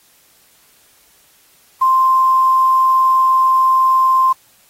sine tone with quantisation, 1046.5 Hz, C6, in tune, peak -9 dBFS, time 1.81-4.33 s, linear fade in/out 10 ms, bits 6, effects white hiss -52 dBFS RMS until 4.69 s + AAC 48 kbps

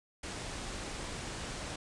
pink low-pass noise, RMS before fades -41 dBFS, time 0.23-1.76 s, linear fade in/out 5 ms, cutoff 9600 Hz, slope 48 dB/octave, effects resampled to 24000 Hz

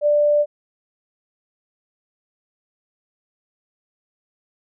sine tone, 590 Hz, D5, 8 cents sharp, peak -13 dBFS, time 0.01-0.46 s, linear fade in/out 50 ms, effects none

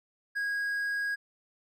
triangle tone, 1644 Hz, G#6, 18 cents flat, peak -27 dBFS, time 0.35-1.16 s, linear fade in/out 20 ms, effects none

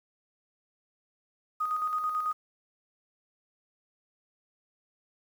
sine tone with tremolo, 1244.5 Hz, D#6, in tune, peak -26 dBFS, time 1.6-2.33 s, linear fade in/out 10 ms, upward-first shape square, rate 9.1 Hz, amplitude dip 40%, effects 9-bit

